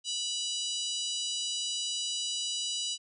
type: harmonic tone with a mistuned harmonic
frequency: 981 Hz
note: B5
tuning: 12 cents flat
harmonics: 3 / 4 / 5 / 6 / 7 / 8 / 9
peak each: -35 / -37 / -39 / -41 / -42 / -43 / -44 dBFS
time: 0.04-2.98 s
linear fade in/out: 50 ms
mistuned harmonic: 5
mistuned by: -17 cents
effects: none